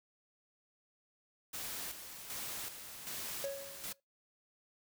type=noise with tremolo; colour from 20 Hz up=white; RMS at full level=-42 dBFS; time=1.53-3.93 s; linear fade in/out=10 ms; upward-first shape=square; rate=1.3 Hz; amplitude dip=55%
type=tone with exponential decay; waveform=triangle; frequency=554 Hz; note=C#5; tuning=1 cent flat; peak=-32 dBFS; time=3.44-4 s; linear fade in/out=1 ms; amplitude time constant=120 ms
effects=noise-tail reverb RT60 0.2 s tail -24 dB re dry